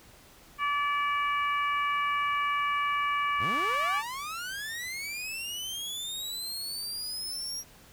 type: harmonic tone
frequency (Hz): 577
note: D5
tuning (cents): -31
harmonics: 2 / 3 / 4 / 5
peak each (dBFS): -27 / -36 / -33 / -40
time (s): 0.58-4.03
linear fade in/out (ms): 50
type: linear sweep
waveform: sawtooth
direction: up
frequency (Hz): 43.53 to 5690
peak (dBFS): -31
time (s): 3.38-7.64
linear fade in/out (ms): 50
effects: pink hiss -55 dBFS RMS until 7.92 s